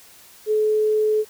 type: tone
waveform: sine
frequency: 429.3 Hz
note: A4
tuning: 43 cents flat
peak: -16 dBFS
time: 0.46-1.25 s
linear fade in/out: 50 ms
effects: white hiss -48 dBFS RMS until 1.29 s